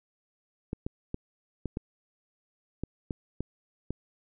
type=clicks; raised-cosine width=3 ms; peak=-19 dBFS; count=9; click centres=0.731 / 0.865 / 1.144 / 1.657 / 1.771 / 2.836 / 3.108 / 3.406 / 3.906 s; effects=none